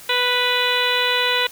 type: harmonic tone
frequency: 493.9 Hz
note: B4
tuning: in tune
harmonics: 1 / 2 / 3 / 4 / 5 / 6 / 7 / 8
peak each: -25 / -25 / -25 / -25 / -25 / -25 / -25 / -25 dBFS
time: 0.09-1.47 s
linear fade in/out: 5 ms
effects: white hiss -41 dBFS RMS until 1.51 s